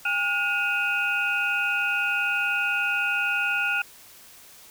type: tone cluster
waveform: sine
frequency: 808 / 1434 / 2523 / 2764 Hz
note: G#5 / F6 / D#7 / F7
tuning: -48 / +45 / +23 / -19 cents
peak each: -34 / -25 / -26 / -32 dBFS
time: 0.05-3.82 s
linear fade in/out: 5 ms
effects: white hiss -49 dBFS RMS until 4.7 s